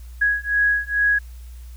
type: beating tone pair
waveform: sine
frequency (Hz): 1661.2 / 1663.5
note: G#6 / G#6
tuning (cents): 0 / +2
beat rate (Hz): 2.3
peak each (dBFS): -20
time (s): 0.21-1.19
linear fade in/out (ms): 10
effects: added 60 Hz sine -35 dBFS peak until 1.76 s + white hiss -54 dBFS RMS until 1.76 s